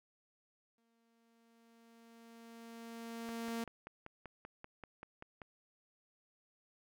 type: tone with exponential growth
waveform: sawtooth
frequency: 230.3 Hz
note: A#3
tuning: 21 cents flat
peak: -33 dBFS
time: 0.78-3.64 s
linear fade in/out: 2 ms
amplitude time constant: 620 ms
type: click train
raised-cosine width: 0.5 ms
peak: -33 dBFS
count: 12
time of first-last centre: 3.29-5.418 s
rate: 5.17 Hz
effects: none